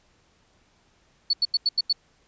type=tone bursts; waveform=sine; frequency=4435 Hz; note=C#8; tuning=in tune; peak=-18 dBFS; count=6; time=1.3-1.928 s; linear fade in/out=5 ms; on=33 ms; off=86 ms; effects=pink hiss -63 dBFS RMS until 2.27 s + resampled to 16000 Hz